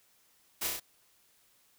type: noise with echo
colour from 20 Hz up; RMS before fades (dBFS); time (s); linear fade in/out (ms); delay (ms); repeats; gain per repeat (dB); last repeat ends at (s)
white; -34; 0.61-0.68; 10; 30; 4; -2; 0.8
effects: white hiss -67 dBFS RMS until 1.78 s